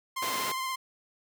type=tone with vibrato; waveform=sawtooth; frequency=1046.5 Hz; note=C6; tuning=in tune; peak=-27 dBFS; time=0.16-0.76 s; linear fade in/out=10 ms; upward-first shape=triangle; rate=17 Hz; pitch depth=30 cents each way
type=noise; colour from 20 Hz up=pink; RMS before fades=-33 dBFS; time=0.22-0.52 s; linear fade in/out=5 ms
effects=high-pass 300 Hz 12 dB/octave

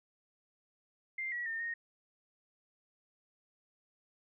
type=tone with pitch steps; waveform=sine; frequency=2097 / 1925 / 1816 / 1857 Hz; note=C7 / B6 / A#6 / A#6; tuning=+3 / -45 / -46 / -7 cents; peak=-35 dBFS; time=1.18-1.74 s; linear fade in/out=5 ms; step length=140 ms; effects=none

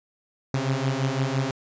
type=beating tone pair; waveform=sawtooth; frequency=130.81 / 136.71 Hz; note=C3 / C#3; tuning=0 / -24 cents; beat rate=5.9 Hz; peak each=-22 dBFS; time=0.54-1.51 s; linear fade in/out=2 ms; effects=resampled to 16000 Hz

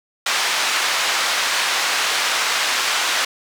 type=band-pass noise; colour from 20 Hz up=pink; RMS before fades=-20 dBFS; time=0.26-3.25 s; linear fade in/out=5 ms; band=1100 to 6200 Hz; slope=12 dB/octave; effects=none

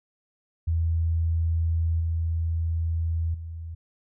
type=tone with level steps; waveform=sine; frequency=82.41 Hz; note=E2; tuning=in tune; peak=-21 / -23 / -33 dBFS; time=0.67-3.75 s; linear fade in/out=10 ms; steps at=2 / 3.34 s; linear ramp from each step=5 ms; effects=none

